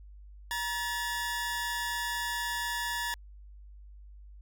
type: tone pair together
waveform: sawtooth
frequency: 947.1 / 1730 Hz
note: A#5 / A6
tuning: +27 / -30 cents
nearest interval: minor seventh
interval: 1043 cents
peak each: -31 / -30 dBFS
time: 0.51-3.14 s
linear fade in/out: 0 ms
effects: added 50 Hz sine -47 dBFS peak until 4.41 s